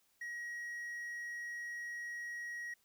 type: tone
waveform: triangle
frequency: 1900 Hz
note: A#6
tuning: 33 cents sharp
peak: -39 dBFS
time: 0.21-2.74 s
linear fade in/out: 5 ms
effects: white hiss -74 dBFS RMS until 2.84 s